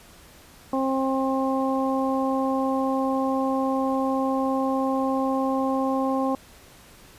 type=harmonic tone; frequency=266.1 Hz; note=C4; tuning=29 cents sharp; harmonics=1 / 2 / 3 / 4; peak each=-24 / -27 / -29 / -30 dBFS; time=0.73-6.35 s; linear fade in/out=2 ms; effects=pink hiss -50 dBFS RMS until 7.18 s + resampled to 32000 Hz